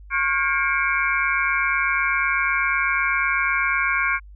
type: tone cluster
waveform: sine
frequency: 1090 / 1422 / 1610 / 2176 / 2324 Hz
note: C#6 / F6 / G6 / C#7 / D7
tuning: -29 / +31 / +46 / -33 / -19 cents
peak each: -25 dBFS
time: 0.1-4.2 s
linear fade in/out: 50 ms
effects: added 50 Hz sine -40 dBFS peak until 4.35 s